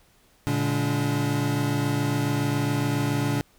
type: tone cluster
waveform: square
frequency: 115.7 / 142.9 / 207.4 / 287.5 Hz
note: A#2 / D3 / G#3 / D4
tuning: -13 / -47 / -2 / -37 cents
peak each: -28 / -28 / -35 / -28 dBFS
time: 0.47-3.41 s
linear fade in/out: 0 ms
effects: pink hiss -60 dBFS RMS until 3.58 s